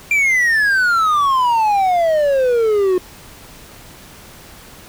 triangle exponential sweep, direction down, 2386 to 358.9 Hz, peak -10 dBFS, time 0.11-2.98 s, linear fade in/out 2 ms, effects pink hiss -40 dBFS RMS until 4.88 s

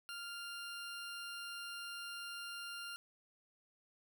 20% pulse tone, 1396.9 Hz, F6, in tune, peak -39 dBFS, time 0.09-2.96 s, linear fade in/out 0 ms, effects none

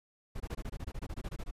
brown noise bursts, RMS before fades -38 dBFS, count 16, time 0.35-1.512 s, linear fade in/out 10 ms, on 52 ms, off 22 ms, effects resampled to 32000 Hz

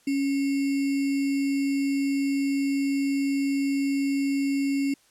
sine tone with sample-and-hold, 277.2 Hz, C#4, in tune, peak -22 dBFS, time 0.07-4.94 s, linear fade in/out 5 ms, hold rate 2450 Hz, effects white hiss -61 dBFS RMS until 5.1 s + low-pass 10000 Hz 12 dB/octave

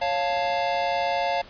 square chord, Db augmented, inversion none, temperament equal, 554.4 / 698.5 / 880 Hz, Db5 / F5 / A5, 0 / 0 / 0 cents, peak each -29 / -26 / -29 dBFS, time 0.01-1.42 s, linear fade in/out 10 ms, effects pink hiss -47 dBFS RMS until 1.49 s + resampled to 11025 Hz

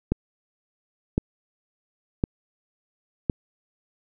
click train, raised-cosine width 3 ms, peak -8 dBFS, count 4, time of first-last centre 0.12-3.298 s, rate 0.944 Hz, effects none

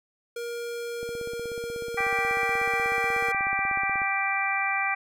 square tone with pitch glide, 472 to 468.5 Hz, A#4 to A#4, +22 to +9 cents, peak -32 dBFS, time 0.36-3.32 s, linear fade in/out 5 ms, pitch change -13 cents, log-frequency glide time 0.68-2.43 s
click train, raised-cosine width 2 ms, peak -28 dBFS, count 50, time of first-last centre 1.03-4.018 s, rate 16.4 Hz
harmonic tone, 392 Hz, G4, in tune, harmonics 2 / 3 / 4 / 5 / 6, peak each -30 / -32 / -33 / -30 / -28 dBFS, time 1.97-4.95 s, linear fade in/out 10 ms
effects none

